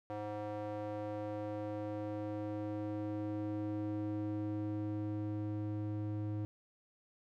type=tone with band-pass filter sweep; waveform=square; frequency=105.1 Hz; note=G#2; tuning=21 cents sharp; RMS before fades=-39 dBFS; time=0.1-6.45 s; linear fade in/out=0 ms; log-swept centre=620 to 210 Hz; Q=1.8; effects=none